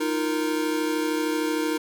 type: chord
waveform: square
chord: Eb suspended second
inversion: none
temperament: equal with one note detuned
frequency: 311.1 / 344.2 / 466.2 Hz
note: Eb4 / F4 / Bb4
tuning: 0 / -25 / 0 cents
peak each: -26 / -31 / -30 dBFS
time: 0-1.78 s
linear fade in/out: 10 ms
effects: none